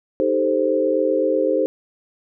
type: chord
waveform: sine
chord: A half-diminished seventh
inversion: second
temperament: equal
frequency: 311.1 / 392 / 440 / 523.3 Hz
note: Eb4 / G4 / A4 / C5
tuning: 0 / 0 / 0 / 0 cents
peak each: -23 / -23 / -23 / -19 dBFS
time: 0.2-1.66 s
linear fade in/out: 0 ms
effects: none